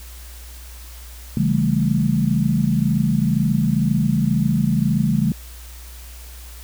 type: chord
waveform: sine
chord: A dominant seventh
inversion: first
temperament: just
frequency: 137.5 / 165 / 198 / 220 Hz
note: C#3 / E3 / G3 / A3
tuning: -14 / +2 / +18 / 0 cents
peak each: -21 dBFS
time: 1.37-5.32 s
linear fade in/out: 2 ms
effects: added 60 Hz sine -36 dBFS peak until 6.63 s + white hiss -43 dBFS RMS until 6.63 s